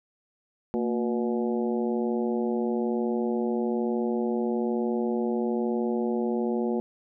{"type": "harmonic tone with a mistuned harmonic", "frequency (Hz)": 121.1, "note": "B2", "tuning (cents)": -34, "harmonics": [2, 3, 4, 5, 6, 7], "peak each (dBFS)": [-27, -29, -32, -39, -39, -40], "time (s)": [0.74, 6.8], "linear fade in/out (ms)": 0, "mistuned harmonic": 2, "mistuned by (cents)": -91, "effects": []}